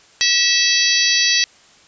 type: harmonic tone with a mistuned harmonic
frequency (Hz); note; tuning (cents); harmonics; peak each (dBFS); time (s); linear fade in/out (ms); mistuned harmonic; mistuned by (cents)
655; E5; -11; 3 / 4 / 5 / 6 / 7 / 8 / 9; -21 / -21 / -23 / -20 / -19 / -23 / -21; 0.21-1.44; 0; 3; -23
effects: white hiss -49 dBFS RMS until 1.87 s + resampled to 16000 Hz